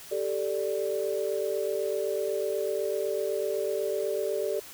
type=chord; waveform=sine; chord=G suspended second; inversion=none; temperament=equal; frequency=392 / 440 / 587.3 Hz; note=G4 / A4 / D5; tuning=0 / 0 / 0 cents; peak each=-31 dBFS; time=0.11-4.6 s; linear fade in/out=10 ms; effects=white hiss -46 dBFS RMS until 4.73 s